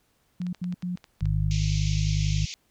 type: tone bursts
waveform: sine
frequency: 178.6 Hz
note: F3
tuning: 39 cents sharp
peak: -27 dBFS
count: 3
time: 0.4-0.958 s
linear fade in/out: 5 ms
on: 130 ms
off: 84 ms
type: clicks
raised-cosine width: 0.2 ms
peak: -28 dBFS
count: 10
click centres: 0.417 / 0.467 / 0.547 / 0.642 / 0.725 / 0.824 / 0.974 / 1.042 / 1.207 / 1.256 s
type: harmonic tone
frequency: 51.1 Hz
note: G#1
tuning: 27 cents flat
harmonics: 1 / 2 / 3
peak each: -26 / -26 / -26 dBFS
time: 1.21-2.46 s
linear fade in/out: 10 ms
type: band-pass noise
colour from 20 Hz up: white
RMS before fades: -38 dBFS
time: 1.51-2.54 s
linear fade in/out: 0 ms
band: 2100 to 6800 Hz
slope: 96 dB/octave
effects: pink hiss -68 dBFS RMS until 2.7 s